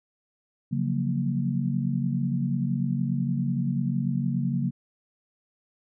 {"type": "chord", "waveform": "sine", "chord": "Gb major seventh", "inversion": "second", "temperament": "equal with one note detuned", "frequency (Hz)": [138.59, 174.61, 185, 232.3], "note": ["Db3", "F3", "Gb3", "Bb3"], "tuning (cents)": [0, 0, 0, -6], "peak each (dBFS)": [-27, -32, -30, -29], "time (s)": [0.71, 4.71], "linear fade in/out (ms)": 20, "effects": []}